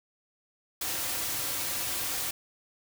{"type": "noise with comb filter", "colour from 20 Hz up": "white", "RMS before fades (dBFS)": -32, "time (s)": [0.81, 2.31], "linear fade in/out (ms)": 5, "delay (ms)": 4.7, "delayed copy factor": -0.5, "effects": []}